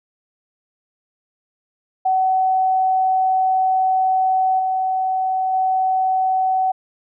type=tone with level steps; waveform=sine; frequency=754 Hz; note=F#5; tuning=32 cents sharp; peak=-14 / -17 / -15 dBFS; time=2.05-6.72 s; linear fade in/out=10 ms; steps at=4.59 / 5.53 s; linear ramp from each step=5 ms; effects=none